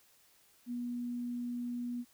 sine tone, 242.2 Hz, B3, 34 cents flat, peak -35 dBFS, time 0.66-2.05 s, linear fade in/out 50 ms, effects white hiss -66 dBFS RMS until 2.13 s

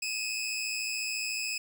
20% pulse tone pair together, 2494 / 2608 Hz, D#7 / E7, +3 / -19 cents, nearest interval minor second, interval 78 cents, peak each -29 / -30 dBFS, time 0.02-1.58 s, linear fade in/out 5 ms, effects none

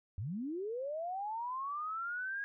sine linear sweep, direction up, 83 to 1653 Hz, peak -36 dBFS, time 0.18-2.44 s, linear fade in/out 0 ms, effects none

